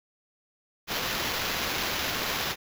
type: noise with sample-and-hold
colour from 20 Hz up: white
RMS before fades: -30 dBFS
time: 0.87-2.56 s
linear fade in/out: 50 ms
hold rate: 8820 Hz
effects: none